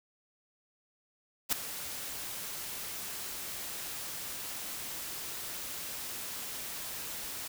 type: noise with ADSR envelope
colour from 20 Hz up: white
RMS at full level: -26 dBFS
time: 1.49-7.48 s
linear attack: 36 ms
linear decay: 4 ms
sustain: -14 dB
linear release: 8 ms
effects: none